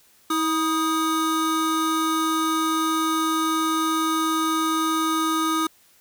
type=tone pair together; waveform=square; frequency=321.5 / 1244.5 Hz; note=E4 / D#6; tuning=-43 / 0 cents; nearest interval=octave + major seventh; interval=2343 cents; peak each=-24 dBFS; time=0.3-5.67 s; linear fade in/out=5 ms; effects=white hiss -57 dBFS RMS until 6 s